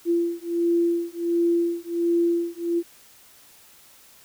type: beating tone pair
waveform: sine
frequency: 340.5 / 341.9 Hz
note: F4 / F4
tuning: -44 / -37 cents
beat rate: 1.4 Hz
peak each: -23 dBFS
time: 0.05-2.83 s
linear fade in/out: 50 ms
effects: white hiss -52 dBFS RMS until 4.24 s